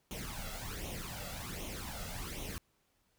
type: noise with flanger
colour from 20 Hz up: pink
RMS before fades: -42 dBFS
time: 0.11-2.58 s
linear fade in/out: 0 ms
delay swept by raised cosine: 0.31 to 1.51 ms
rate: 1.3 Hz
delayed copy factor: +0.7
effects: pink hiss -75 dBFS RMS until 3.18 s